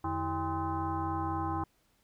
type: tone with frequency modulation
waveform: sine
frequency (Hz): 563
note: C#5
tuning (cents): +27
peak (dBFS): -30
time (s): 0.04-1.64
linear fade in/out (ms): 5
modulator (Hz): 238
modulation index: 2.5
effects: pink hiss -71 dBFS RMS until 2.03 s